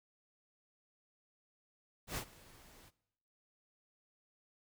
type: noise with ADSR envelope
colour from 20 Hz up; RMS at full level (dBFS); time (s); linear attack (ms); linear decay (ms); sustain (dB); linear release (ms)
pink; -38; 2.07-2.91; 100; 77; -22; 33
effects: noise-tail reverb RT60 0.9 s tail -21 dB re dry